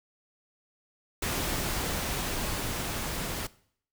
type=noise with level ramp; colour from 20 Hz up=pink; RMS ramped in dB=-30 to -34 dBFS; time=1.22-3.47 s; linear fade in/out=5 ms; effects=noise-tail reverb RT60 0.6 s tail -20 dB re dry